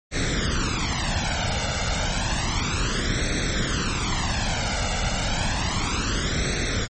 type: noise with flanger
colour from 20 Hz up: pink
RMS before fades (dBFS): -24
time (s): 0.11-6.88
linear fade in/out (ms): 50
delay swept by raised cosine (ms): 0.5 to 1.42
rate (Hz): 0.31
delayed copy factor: +0.7
effects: low-pass 11000 Hz 12 dB/octave + MP3 32 kbps